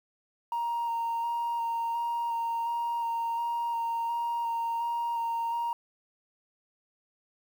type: tone with vibrato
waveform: sine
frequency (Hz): 932.3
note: A#5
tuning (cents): 0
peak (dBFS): -26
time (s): 0.52-5.73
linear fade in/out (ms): 2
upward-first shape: square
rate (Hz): 1.4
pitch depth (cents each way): 12
effects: tanh soft clip ceiling -26 dBFS + 9-bit